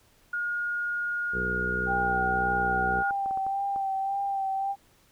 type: tone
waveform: sine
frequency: 1430 Hz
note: F6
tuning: 41 cents sharp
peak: -27 dBFS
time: 0.33-3.11 s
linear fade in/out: 5 ms
type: harmonic tone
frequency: 61.74 Hz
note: B1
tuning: in tune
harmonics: 1 / 2 / 3 / 4 / 5 / 6 / 7 / 8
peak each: -36 / -41 / -36 / -43 / -47 / -38 / -36 / -41 dBFS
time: 1.32-3.04 s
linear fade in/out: 50 ms
type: tone with vibrato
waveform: sine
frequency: 784 Hz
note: G5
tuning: in tune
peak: -26 dBFS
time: 1.86-4.76 s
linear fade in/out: 50 ms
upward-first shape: sine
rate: 1.8 Hz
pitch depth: 27 cents each way
type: clicks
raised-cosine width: 1 ms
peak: -28 dBFS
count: 6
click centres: 3.109 / 3.26 / 3.31 / 3.374 / 3.466 / 3.761 s
effects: pink hiss -62 dBFS RMS until 5.11 s